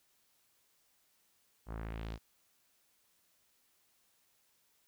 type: tone with low-pass filter sweep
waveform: sawtooth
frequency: 55.2 Hz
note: A1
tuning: 6 cents sharp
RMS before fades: -42 dBFS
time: 1.66-2.19 s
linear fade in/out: 50 ms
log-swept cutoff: 1100 to 5300 Hz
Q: 1.5
effects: white hiss -73 dBFS RMS until 4.87 s